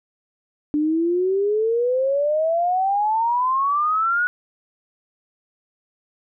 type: exponential sweep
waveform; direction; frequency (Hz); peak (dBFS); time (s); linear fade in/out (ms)
sine; up; 293.7 to 1475; -17; 0.74-4.27; 0
effects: none